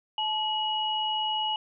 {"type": "tone pair together", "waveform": "sine", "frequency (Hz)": [865, 2910], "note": ["A5", "F#7"], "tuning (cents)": [-30, -29], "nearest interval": "octave + major sixth", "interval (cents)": 2101, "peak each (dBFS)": [-29, -28], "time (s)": [0.18, 1.56], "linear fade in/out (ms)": 2, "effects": []}